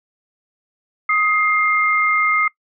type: tone pair together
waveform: sine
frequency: 1255 / 2111 Hz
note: D#6 / C7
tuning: +15 / +15 cents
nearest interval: major sixth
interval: 900 cents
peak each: -17 dBFS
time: 1.09-2.48 s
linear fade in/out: 5 ms
effects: noise-tail reverb RT60 0.1 s tail -21 dB re dry